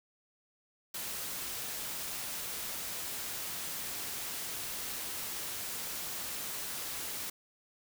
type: noise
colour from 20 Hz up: white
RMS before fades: -39 dBFS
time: 0.94-7.3 s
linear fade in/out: 5 ms
effects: none